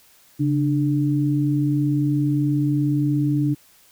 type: tone pair together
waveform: sine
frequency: 139.6 / 296.5 Hz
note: C#3 / D4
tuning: +13 / +17 cents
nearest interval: octave + minor second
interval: 1304 cents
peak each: -20 dBFS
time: 0.39-3.55 s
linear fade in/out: 20 ms
effects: white hiss -54 dBFS RMS until 3.91 s